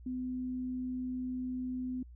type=tone; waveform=sine; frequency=253.4 Hz; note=B3; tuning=45 cents sharp; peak=-34 dBFS; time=0.06-2.03 s; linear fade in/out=5 ms; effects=added 60 Hz sine -49 dBFS peak until 2.15 s